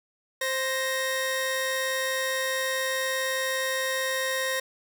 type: tone pair together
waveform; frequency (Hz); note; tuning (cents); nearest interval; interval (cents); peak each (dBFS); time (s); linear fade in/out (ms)
sawtooth; 524.3 / 1864.7; C5 / A#6; +3 / 0; octave + minor seventh; 2197; -25; 0.41-4.6; 5
effects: none